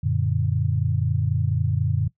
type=chord; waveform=sine; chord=Gb augmented; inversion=none; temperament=equal; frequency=92.5 / 116.54 / 146.83 Hz; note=Gb2 / Bb2 / D3; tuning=0 / 0 / 0 cents; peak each=-24 dBFS; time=0.03-2.08 s; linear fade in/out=10 ms; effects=noise-tail reverb RT60 0.1 s tail -18 dB re dry